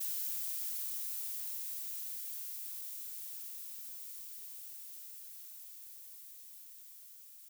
violet noise with level ramp, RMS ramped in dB -37 to -55 dBFS, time 0-7.49 s, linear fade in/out 10 ms, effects none

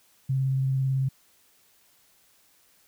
sine tone with vibrato, 133.3 Hz, C3, 33 cents sharp, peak -22 dBFS, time 0.29-1.09 s, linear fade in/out 10 ms, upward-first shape sine, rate 18 Hz, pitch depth 16 cents each way, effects white hiss -62 dBFS RMS until 2.87 s

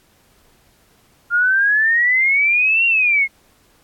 sine exponential two-way sweep, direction up then down, 1396.9 to 2773 to 2134 Hz, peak -12 dBFS, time 1.3-3.28 s, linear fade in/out 50 ms, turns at 2.86 s, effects pink hiss -56 dBFS RMS until 3.83 s + AAC 64 kbps

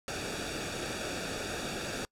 pink noise with comb filter, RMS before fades -36 dBFS, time 0.08-2.05 s, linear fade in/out 0 ms, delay 0.97 ms, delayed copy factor -0.7, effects noise-tail reverb RT60 0.1 s tail -26 dB re dry + low-pass 8000 Hz 12 dB/octave

